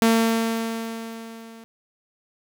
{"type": "tone with level ramp", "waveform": "sawtooth", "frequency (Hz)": 226.8, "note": "A#3", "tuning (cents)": -47, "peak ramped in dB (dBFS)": [-10, -38], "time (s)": [0.02, 1.64], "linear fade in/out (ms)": 0, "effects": []}